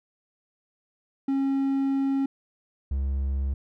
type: tone pair in turn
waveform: triangle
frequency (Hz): 272.3 / 68.08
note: C#4 / C#2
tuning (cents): -31 / -31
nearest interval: 2 octaves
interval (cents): 2400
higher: first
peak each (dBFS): -20 / -22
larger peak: first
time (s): 1.28-2.26 / 2.91-3.54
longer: first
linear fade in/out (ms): 5
effects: none